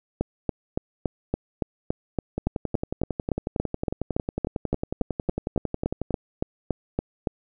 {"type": "two click trains", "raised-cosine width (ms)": 2, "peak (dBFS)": [-10, -13], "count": [26, 42], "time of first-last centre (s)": [[0.21, 7.272], [2.38, 6.107]], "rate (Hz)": [3.54, 11], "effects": []}